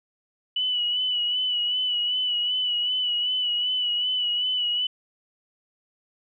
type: tone with vibrato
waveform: sine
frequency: 2960 Hz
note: F#7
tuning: in tune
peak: -22 dBFS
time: 0.56-4.87 s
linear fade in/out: 5 ms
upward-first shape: sine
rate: 2.6 Hz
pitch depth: 37 cents each way
effects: none